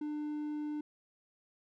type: tone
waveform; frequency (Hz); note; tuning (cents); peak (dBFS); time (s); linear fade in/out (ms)
triangle; 299.2; D4; +32; -33; 0.01-0.81; 5
effects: none